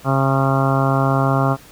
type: harmonic tone with a mistuned harmonic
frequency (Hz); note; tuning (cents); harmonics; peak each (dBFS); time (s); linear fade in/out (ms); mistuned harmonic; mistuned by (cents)
135.2; C#3; -43; 1 / 2 / 3 / 4 / 5 / 6 / 7 / 8 / 9 / 10; -17 / -22 / -27 / -26 / -23 / -26 / -29 / -25 / -26 / -27; 0.04-1.57; 50; 10; +30
effects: pink hiss -44 dBFS RMS until 1.71 s